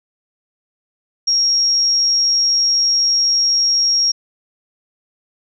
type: tone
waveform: sine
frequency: 5588 Hz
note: F8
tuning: in tune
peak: -12 dBFS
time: 1.27-4.12 s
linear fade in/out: 10 ms
effects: none